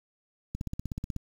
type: click train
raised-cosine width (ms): 5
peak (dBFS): -21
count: 11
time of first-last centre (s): 0.55-1.163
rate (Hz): 16.3
effects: 8-bit